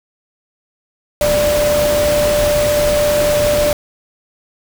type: tone in noise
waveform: sine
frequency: 591 Hz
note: D5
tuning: 11 cents sharp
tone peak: -12 dBFS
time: 1.21-3.73 s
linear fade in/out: 2 ms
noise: pink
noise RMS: -20 dBFS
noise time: 1.21-3.73 s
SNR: +5 dB
effects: none